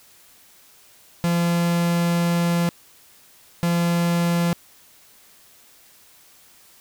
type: tone bursts at uneven times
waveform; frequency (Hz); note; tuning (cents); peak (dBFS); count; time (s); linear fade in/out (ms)
45% pulse; 171.5; F3; -31; -18; 2; 1.24-2.69 / 3.63-4.53; 0
effects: white hiss -52 dBFS RMS until 6.8 s